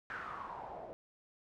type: noise with low-pass filter sweep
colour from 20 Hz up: white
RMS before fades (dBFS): -45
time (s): 0.1-0.93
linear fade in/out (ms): 0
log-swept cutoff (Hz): 1600 to 600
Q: 6.1
effects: none